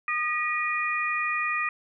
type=tone cluster; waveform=sine; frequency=1225 / 1914 / 2446 Hz; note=D#6 / A#6 / D#7; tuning=-27 / +45 / -30 cents; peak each=-29 dBFS; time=0.08-1.69 s; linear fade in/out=2 ms; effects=none